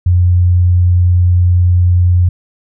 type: tone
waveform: sine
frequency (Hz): 89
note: F2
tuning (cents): +33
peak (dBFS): -6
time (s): 0.06-2.29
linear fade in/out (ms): 5
effects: none